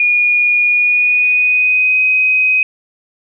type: tone with pitch glide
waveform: sine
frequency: 2441 to 2517 Hz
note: D#7 to D#7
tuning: -34 to +19 cents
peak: -9 dBFS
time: 0-2.63 s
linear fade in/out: 2 ms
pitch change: +53 cents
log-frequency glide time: 0.68-2.02 s
effects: none